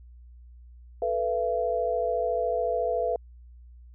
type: chord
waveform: sine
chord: A suspended second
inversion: none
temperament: equal with one note detuned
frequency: 440 / 493.9 / 675.8 Hz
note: A4 / B4 / E5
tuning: 0 / 0 / +43 cents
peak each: -31 / -28 / -27 dBFS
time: 1.02-3.16 s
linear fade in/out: 2 ms
effects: added 60 Hz sine -46 dBFS peak until 3.94 s